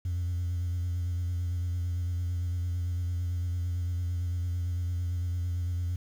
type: tone with vibrato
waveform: sine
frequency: 87.8 Hz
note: F2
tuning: 10 cents sharp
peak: -26 dBFS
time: 0.05-5.96 s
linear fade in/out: 5 ms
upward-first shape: sine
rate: 8.9 Hz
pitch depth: 37 cents each way
effects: tanh soft clip ceiling -26 dBFS + 9-bit